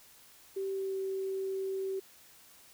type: tone with pitch glide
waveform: sine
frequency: 387.7 to 384.4 Hz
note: G4 to G4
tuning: -19 to -34 cents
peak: -32 dBFS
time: 0.56-2 s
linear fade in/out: 10 ms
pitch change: -15 cents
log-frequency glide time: 0.69-0.98 s
effects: white hiss -58 dBFS RMS until 2.73 s